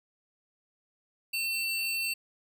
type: tone pair together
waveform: square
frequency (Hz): 2699 / 4551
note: E7 / C#8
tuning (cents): +40 / +45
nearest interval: major sixth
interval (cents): 905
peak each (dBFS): -31 / -35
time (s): 1.33-2.14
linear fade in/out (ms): 10
effects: none